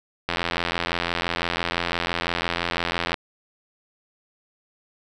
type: click train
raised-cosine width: 0.3 ms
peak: -7 dBFS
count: 246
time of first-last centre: 0.29-3.142 s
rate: 85.9 Hz
effects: none